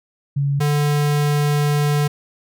sine / square tone pair in turn, 140.6 / 146.77 Hz, C#3 / D3, +25 / -1 cents, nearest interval minor second, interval 74 cents, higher second, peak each -16 dBFS, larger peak neither, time 0.36-0.6 / 0.6-2.08 s, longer second, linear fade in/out 10 ms, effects none

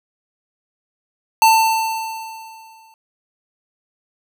square tone with exponential decay, 892 Hz, A5, 23 cents sharp, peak -8 dBFS, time 1.42-2.94 s, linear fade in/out 1 ms, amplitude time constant 330 ms, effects none

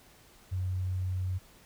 sine tone, 92.4 Hz, F#2, 2 cents flat, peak -29 dBFS, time 0.51-1.39 s, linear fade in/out 20 ms, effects pink hiss -58 dBFS RMS until 1.65 s

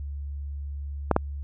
clicks, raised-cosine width 1 ms, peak -5 dBFS, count 2, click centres 1.113 / 1.164 s, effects added 71 Hz sine -31 dBFS peak until 1.43 s

